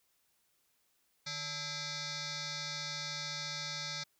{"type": "tone with frequency modulation", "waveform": "sine", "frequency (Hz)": 152.3, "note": "D#3", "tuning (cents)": -37, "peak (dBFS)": -37, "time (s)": [1.26, 4.04], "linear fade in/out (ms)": 10, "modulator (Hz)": 730, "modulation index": 7.5, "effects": ["white hiss -75 dBFS RMS until 4.19 s"]}